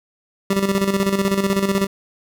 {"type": "tone with tremolo", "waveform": "25% pulse", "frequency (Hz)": 196, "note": "G3", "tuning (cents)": 0, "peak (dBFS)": -11, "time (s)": [0.5, 1.87], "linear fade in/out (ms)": 5, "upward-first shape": "square", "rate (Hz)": 16, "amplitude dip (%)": 60, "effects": []}